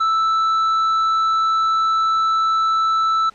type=tone with tanh clipping; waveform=triangle; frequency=1318.5 Hz; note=E6; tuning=in tune; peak=-16 dBFS; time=0-3.3 s; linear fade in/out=10 ms; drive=10 dB; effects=pink hiss -51 dBFS RMS until 3.34 s + low-pass 6000 Hz 12 dB/octave